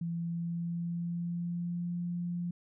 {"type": "tone with pitch glide", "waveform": "sine", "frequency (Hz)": [168.6, 174.24], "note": ["E3", "F3"], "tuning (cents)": [39, -4], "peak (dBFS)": -32, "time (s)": [0.01, 2.51], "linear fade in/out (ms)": 5, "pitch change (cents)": 57, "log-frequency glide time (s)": [0.11, 1.95], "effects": []}